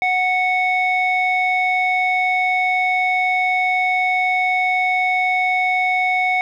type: tone with low-pass filter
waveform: square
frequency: 738 Hz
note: F#5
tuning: 5 cents flat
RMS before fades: -18 dBFS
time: 0.02-6.41 s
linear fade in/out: 0 ms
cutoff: 2400 Hz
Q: 4
effects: 9-bit